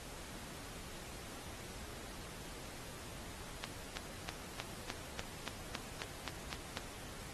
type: accelerating click train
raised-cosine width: 0.2 ms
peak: -20 dBFS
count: 12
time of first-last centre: 3.64-6.772 s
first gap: 330 ms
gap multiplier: 0.97
effects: pink hiss -50 dBFS RMS until 7.33 s + AAC 32 kbps